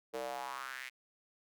square tone with high-pass filter sweep, 64.6 Hz, C2, 21 cents flat, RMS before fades -42 dBFS, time 0.13-0.9 s, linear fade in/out 20 ms, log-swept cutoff 460 to 2200 Hz, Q 3.9, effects none

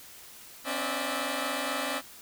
10% pulse tone cluster, 258.9 / 283.1 / 593 / 649 Hz, C4 / C#4 / D5 / E5, -18 / +37 / +17 / -27 cents, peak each -27 dBFS, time 0.64-2.02 s, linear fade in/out 50 ms, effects white hiss -49 dBFS RMS until 2.21 s

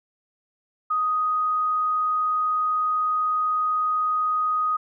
sine tone, 1248 Hz, D#6, 5 cents sharp, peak -20 dBFS, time 0.9-4.77 s, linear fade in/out 10 ms, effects none

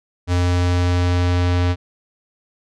square tone with low-pass filter sweep, 88.8 Hz, F2, 29 cents sharp, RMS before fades -17 dBFS, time 0.27-1.76 s, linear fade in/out 50 ms, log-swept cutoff 6600 to 4200 Hz, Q 1, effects none

